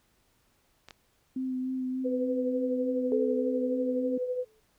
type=clicks; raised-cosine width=0.2 ms; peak=-28 / -27 dBFS; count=2; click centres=0.886 / 0.908 s
type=tone with vibrato; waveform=sine; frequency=258.1 Hz; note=C4; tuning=23 cents flat; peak=-29 dBFS; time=1.36-4.18 s; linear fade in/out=5 ms; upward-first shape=sine; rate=3.4 Hz; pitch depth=17 cents each way
type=tone with tremolo; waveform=sine; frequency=501 Hz; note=B4; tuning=25 cents sharp; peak=-26 dBFS; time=2.04-4.45 s; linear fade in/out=20 ms; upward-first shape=triangle; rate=12 Hz; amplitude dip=60%
type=tone with exponential decay; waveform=sine; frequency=435.2 Hz; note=A4; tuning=19 cents flat; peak=-24 dBFS; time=3.12-4.6 s; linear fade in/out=1 ms; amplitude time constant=320 ms
effects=pink hiss -69 dBFS RMS until 4.78 s